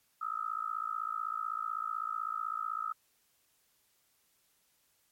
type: tone with amplitude modulation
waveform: sine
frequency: 1287 Hz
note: E6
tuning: 42 cents flat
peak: -29 dBFS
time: 0.21-2.93 s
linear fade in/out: 10 ms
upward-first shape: sine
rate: 55.9 Hz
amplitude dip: 100%
effects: white hiss -72 dBFS RMS until 5.11 s + MP3 64 kbps